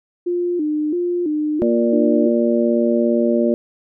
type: tone with vibrato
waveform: sine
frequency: 326.3 Hz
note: E4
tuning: 18 cents flat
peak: -17 dBFS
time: 0.26-2.29 s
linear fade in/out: 10 ms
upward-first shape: square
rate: 1.5 Hz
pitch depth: 130 cents each way
type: harmonic tone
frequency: 117.3 Hz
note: A#2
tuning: 11 cents sharp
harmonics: 2 / 3 / 4 / 5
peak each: -17 / -19 / -23 / -20 dBFS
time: 1.62-3.54 s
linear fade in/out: 0 ms
effects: none